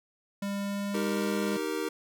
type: tone with pitch glide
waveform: square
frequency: 200 to 203 Hz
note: G3 to G#3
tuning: +35 to -39 cents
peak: -31 dBFS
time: 0.42-1.57 s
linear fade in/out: 5 ms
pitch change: +26 cents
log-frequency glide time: 0.54-1.27 s
type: chord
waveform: square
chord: Eb major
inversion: none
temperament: just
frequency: 311.1 / 388.9 / 466.7 Hz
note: Eb4 / G4 / Bb4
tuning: 0 / -14 / +2 cents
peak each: -35 dBFS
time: 0.94-1.89 s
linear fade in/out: 5 ms
effects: none